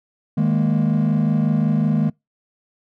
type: chord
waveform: triangle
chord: D# suspended fourth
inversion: none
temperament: equal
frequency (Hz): 155.56 / 207.7 / 233.1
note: D#3 / G#3 / A#3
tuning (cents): 0 / 0 / 0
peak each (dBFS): -16 / -17 / -18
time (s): 0.37-2.1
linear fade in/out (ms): 10
effects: noise-tail reverb RT60 0.2 s tail -26 dB re dry + tanh soft clip ceiling -9 dBFS